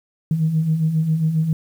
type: beating tone pair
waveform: sine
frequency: 153 / 160.4 Hz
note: D#3 / E3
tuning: -29 / -47 cents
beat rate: 7.4 Hz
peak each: -24 / -16 dBFS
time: 0.31-1.53 s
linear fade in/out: 2 ms
effects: tanh soft clip ceiling -9 dBFS + 8-bit

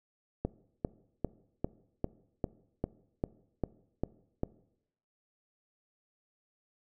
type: click train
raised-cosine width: 2 ms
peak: -17 dBFS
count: 11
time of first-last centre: 0.45-4.434 s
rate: 2.51 Hz
effects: noise-tail reverb RT60 0.8 s tail -20 dB re dry

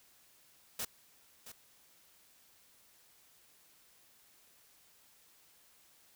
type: noise with echo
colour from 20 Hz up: white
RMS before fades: -38 dBFS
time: 0.79-0.85 s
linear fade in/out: 5 ms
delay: 670 ms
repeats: 1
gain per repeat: -12 dB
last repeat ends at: 1.52 s
effects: white hiss -65 dBFS RMS until 6.15 s

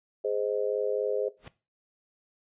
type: chord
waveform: sine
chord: Ab major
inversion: none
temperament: just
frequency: 415.3 / 519.1 / 623 Hz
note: Ab4 / C5 / Eb5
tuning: 0 / -14 / +2 cents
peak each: -29 / -30 / -34 dBFS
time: 0.24-1.29 s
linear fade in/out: 10 ms
type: noise with exponential growth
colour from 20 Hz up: pink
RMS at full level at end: -41 dBFS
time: 1.37-1.48 s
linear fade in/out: 2 ms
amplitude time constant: 23 ms
effects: noise-tail reverb RT60 0.3 s tail -17 dB re dry + resampled to 8000 Hz

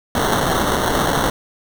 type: noise with sample-and-hold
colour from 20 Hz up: blue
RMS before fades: -18 dBFS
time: 0.15-1.3 s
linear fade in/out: 2 ms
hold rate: 2450 Hz
effects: none

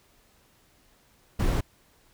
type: noise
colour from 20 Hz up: brown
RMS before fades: -24 dBFS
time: 1.39-1.61 s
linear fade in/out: 10 ms
effects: pink hiss -62 dBFS RMS until 2.13 s

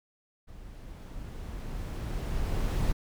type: noise with level ramp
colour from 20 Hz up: brown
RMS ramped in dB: -47 to -26 dBFS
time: 0.47-2.93 s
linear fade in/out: 20 ms
effects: none

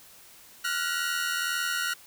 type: tone cluster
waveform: sawtooth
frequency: 1394 / 1476 / 1903 Hz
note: F6 / F#6 / A#6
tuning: -4 / -5 / +35 cents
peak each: -27 / -27 / -32 dBFS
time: 0.64-1.94 s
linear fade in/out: 10 ms
effects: white hiss -52 dBFS RMS until 2.06 s

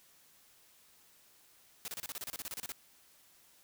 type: noise bursts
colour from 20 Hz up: white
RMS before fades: -41 dBFS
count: 15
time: 1.85-2.72 s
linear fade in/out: 0 ms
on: 30 ms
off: 30 ms
effects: white hiss -64 dBFS RMS until 3.63 s

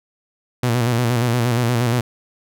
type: tone with vibrato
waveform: sawtooth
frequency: 120 Hz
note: B2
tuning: 49 cents flat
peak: -12 dBFS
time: 0.63-2.01 s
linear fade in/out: 5 ms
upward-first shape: square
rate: 8.5 Hz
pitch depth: 58 cents each way
effects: none

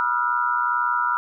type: tone cluster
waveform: sine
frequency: 971 / 1227 / 1352 / 1434 Hz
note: B5 / D#6 / E6 / F6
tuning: -30 / -25 / +43 / +45 cents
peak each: -24 / -28 / -23 / -26 dBFS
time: 0-1.17 s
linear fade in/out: 0 ms
effects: none

